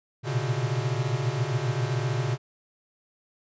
square tone cluster, 112.8 / 119.6 / 127.2 / 141.4 Hz, A2 / A#2 / C3 / C#3, +44 / +45 / -48 / +35 cents, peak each -35 / -31 / -30 / -31 dBFS, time 0.23-2.38 s, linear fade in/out 50 ms, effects resampled to 16000 Hz

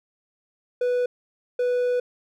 triangle tone pair in turn, 493.2 / 493.2 Hz, B4 / B4, -2 / -2 cents, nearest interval unison, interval 0 cents, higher neither, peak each -18 / -18 dBFS, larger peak neither, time 0.81-1.06 / 1.59-2 s, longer second, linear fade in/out 5 ms, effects none

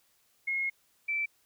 sine tone pair in turn, 2159 / 2328 Hz, C#7 / D7, -46 / -16 cents, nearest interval minor second, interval 130 cents, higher second, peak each -28 dBFS, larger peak neither, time 0.47-0.7 / 1.08-1.26 s, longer first, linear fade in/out 10 ms, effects white hiss -69 dBFS RMS until 1.45 s

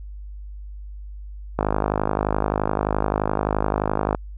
click train, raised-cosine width 1 ms, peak -6 dBFS, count 133, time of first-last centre 1.59-4.148 s, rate 51.6 Hz, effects added 50 Hz sine -33 dBFS peak until 4.37 s

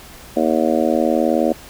harmonic tone, 79.5 Hz, D#2, 38 cents sharp, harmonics 3 / 4 / 5 / 6 / 7 / 8 / 9, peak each -20 / -20 / -24 / -25 / -20 / -23 / -25 dBFS, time 0.36-1.53 s, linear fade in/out 10 ms, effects pink hiss -40 dBFS RMS until 1.69 s

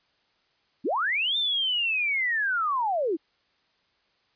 sine linear two-way sweep, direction up then down, 185 to 3634 to 290.4 Hz, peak -23 dBFS, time 0.84-3.17 s, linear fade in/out 20 ms, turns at 1.37 s, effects white hiss -68 dBFS RMS until 4.35 s + resampled to 11025 Hz

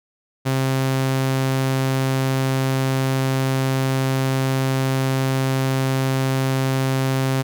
sawtooth tone, 132.9 Hz, C3, 27 cents sharp, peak -14 dBFS, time 0.45-7.43 s, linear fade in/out 20 ms, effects none

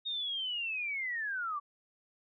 sine linear sweep, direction down, 3729 to 1125 Hz, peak -33 dBFS, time 0.05-1.6 s, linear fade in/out 20 ms, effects none

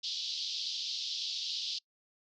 white band-pass noise, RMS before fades -37 dBFS, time 0.03-1.79 s, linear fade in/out 10 ms, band 3200 to 5100 Hz, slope 48 dB/octave, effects noise-tail reverb RT60 0.1 s tail -26 dB re dry

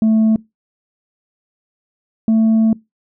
sine tone pair in turn, 220 / 222.2 Hz, A3 / A3, 0 / +17 cents, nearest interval unison, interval 17 cents, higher second, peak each -7 dBFS, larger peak neither, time 0.02-0.36 / 2.28-2.73 s, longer second, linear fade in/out 2 ms, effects noise-tail reverb RT60 0.2 s tail -24 dB re dry + tanh soft clip ceiling -9 dBFS

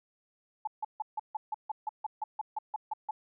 sine tone bursts, 860 Hz, A5, 40 cents flat, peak -30 dBFS, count 15, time 0.65-3.11 s, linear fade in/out 5 ms, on 24 ms, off 150 ms, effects none

